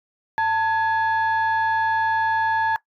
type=tone pair together; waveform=sine; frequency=890 / 1680.1 Hz; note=A5 / G#6; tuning=+20 / +20 cents; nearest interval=major seventh; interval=1100 cents; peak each=-18 / -21 dBFS; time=0.38-2.76 s; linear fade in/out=0 ms; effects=noise-tail reverb RT60 0.1 s tail -19 dB re dry + tanh soft clip ceiling -14 dBFS